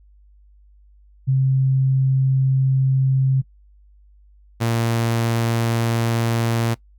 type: tone pair in turn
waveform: sine / sawtooth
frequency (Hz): 132.9 / 115.6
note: C3 / A#2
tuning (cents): +27 / -14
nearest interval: major second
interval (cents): 241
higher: first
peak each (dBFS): -14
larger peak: neither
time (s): 1.27-3.42 / 4.6-6.75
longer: neither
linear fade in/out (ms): 20
effects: noise-tail reverb RT60 0.1 s tail -21 dB re dry + added 50 Hz sine -48 dBFS peak until 6.98 s